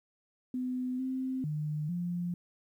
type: tone with pitch steps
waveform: sine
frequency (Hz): 253 / 260.4 / 151.2 / 175.1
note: B3 / C4 / D#3 / F3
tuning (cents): +42 / -8 / -49 / +5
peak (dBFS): -31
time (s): 0.54-2.34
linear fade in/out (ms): 2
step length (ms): 450
effects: 11-bit